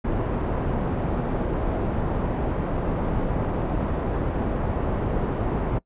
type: low-pass noise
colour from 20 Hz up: pink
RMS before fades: -25 dBFS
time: 0.04-5.79 s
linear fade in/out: 10 ms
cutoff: 820 Hz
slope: 12 dB/octave
effects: noise-tail reverb RT60 0.1 s tail -23 dB re dry + resampled to 8000 Hz